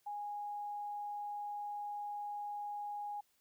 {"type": "tone", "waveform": "sine", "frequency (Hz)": 825, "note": "G#5", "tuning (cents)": -12, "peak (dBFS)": -39, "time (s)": [0.06, 3.21], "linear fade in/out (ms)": 10, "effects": ["white hiss -75 dBFS RMS until 3.4 s"]}